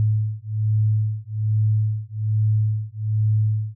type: beating tone pair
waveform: sine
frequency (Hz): 107.1 / 108.3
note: A2 / A2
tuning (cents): -46 / -27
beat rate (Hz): 1.2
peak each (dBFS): -21 / -21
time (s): 0-3.75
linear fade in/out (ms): 0
effects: none